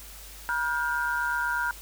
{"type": "tone cluster", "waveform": "sine", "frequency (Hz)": [962, 1419, 1567], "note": ["B5", "F6", "G6"], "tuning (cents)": [-46, 27, -1], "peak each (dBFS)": [-30, -28, -31], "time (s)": [0.49, 1.71], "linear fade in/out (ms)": 0, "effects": ["added 50 Hz sine -46 dBFS peak until 1.81 s", "white hiss -46 dBFS RMS until 1.81 s"]}